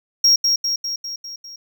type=tone with echo; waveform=triangle; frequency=5588 Hz; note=F8; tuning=in tune; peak=-9 dBFS; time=0.24-0.36 s; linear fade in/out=5 ms; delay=200 ms; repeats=6; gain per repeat=-4 dB; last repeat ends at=1.56 s; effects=none